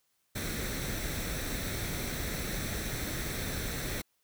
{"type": "noise with comb filter", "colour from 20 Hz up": "pink", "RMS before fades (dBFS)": -35, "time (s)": [0.35, 4.02], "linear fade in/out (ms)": 10, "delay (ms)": 0.51, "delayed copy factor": 0.55, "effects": ["white hiss -75 dBFS RMS until 4.23 s"]}